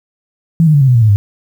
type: tone with pitch steps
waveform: sine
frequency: 164.81 / 153.77 / 143.48 / 133.87 / 124.9 / 116.54 / 108.73 / 101.45 Hz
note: E3 / D#3 / D3 / C3 / B2 / A#2 / A2 / G#2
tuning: 0 / -20 / -40 / +40 / +20 / 0 / -20 / -40 cents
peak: -5 dBFS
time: 0.6-1.16 s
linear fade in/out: 0 ms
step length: 70 ms
effects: 7-bit